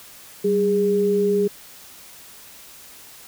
sine tone pair together, 193.12 / 409.2 Hz, G3 / G#4, -26 / -26 cents, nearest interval octave + minor second, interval 1300 cents, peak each -23 / -17 dBFS, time 0.44-1.48 s, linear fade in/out 10 ms, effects white hiss -44 dBFS RMS until 3.27 s

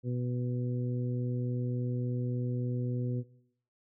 harmonic tone, 123.47 Hz, B2, in tune, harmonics 1 / 2 / 3 / 4, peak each -31 / -37 / -41 / -43 dBFS, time 0.03-3.24 s, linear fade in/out 50 ms, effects noise-tail reverb RT60 0.7 s tail -19 dB re dry

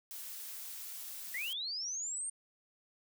blue noise, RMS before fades -45 dBFS, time 0.11-1.53 s, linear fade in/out 0 ms
sine linear sweep, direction up, 1864.7 to 8870 Hz, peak -36 dBFS, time 1.34-2.3 s, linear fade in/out 5 ms
effects none

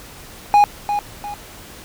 triangle tone with echo, 824 Hz, G#5, 14 cents flat, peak -6 dBFS, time 0.54-0.64 s, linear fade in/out 0 ms, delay 350 ms, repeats 2, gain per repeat -9 dB, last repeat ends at 1.34 s, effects pink hiss -39 dBFS RMS until 1.84 s

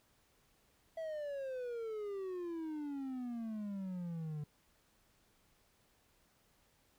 triangle exponential sweep, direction down, 659.3 to 146.83 Hz, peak -37 dBFS, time 0.97-4.44 s, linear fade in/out 5 ms, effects pink hiss -72 dBFS RMS until 6.98 s

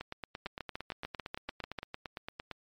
two click trains, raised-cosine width 0.3 ms, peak -23 / -21 dBFS, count 23 / 10, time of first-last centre 0.01-2.513 / 0.46-1.787 s, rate 8.79 / 6.78 Hz, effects MP3 64 kbps

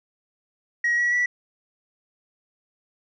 sine tone with pitch steps, 1900 / 1926.5 / 1953.4 Hz, A#6 / B6 / B6, +33 / -44 / -20 cents, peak -17 dBFS, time 0.84-1.26 s, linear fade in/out 5 ms, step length 140 ms, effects tanh soft clip ceiling -17 dBFS

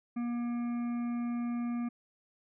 harmonic tone with a mistuned harmonic, 238.7 Hz, A#3, 41 cents sharp, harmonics 1 / 3 / 5 / 7 / 9 / 10, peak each -31 / -49 / -49 / -59 / -57 / -59 dBFS, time 0.16-1.89 s, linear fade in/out 10 ms, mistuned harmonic 9, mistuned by +18 cents, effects none

